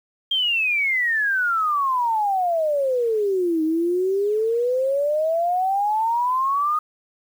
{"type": "exponential two-way sweep", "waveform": "sine", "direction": "down then up", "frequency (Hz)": [3225, 311.4, 1246], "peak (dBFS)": -18, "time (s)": [0.31, 6.79], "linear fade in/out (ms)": 5, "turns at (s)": 3.63, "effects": ["8-bit"]}